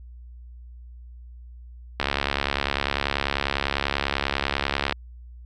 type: click train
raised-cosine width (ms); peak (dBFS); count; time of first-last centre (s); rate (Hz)
0.3; -6; 206; 2-4.924; 70.1
effects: added 60 Hz sine -40 dBFS peak until 5.45 s